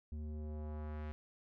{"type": "tone with low-pass filter sweep", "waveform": "square", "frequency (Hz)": 76, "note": "D#2", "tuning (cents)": -40, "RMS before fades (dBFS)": -43, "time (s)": [0.12, 1.12], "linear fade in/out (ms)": 0, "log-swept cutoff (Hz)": [210, 2400], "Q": 0.99, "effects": []}